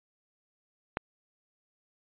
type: click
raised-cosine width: 0.5 ms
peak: -14 dBFS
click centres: 0.971 s
effects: resampled to 8000 Hz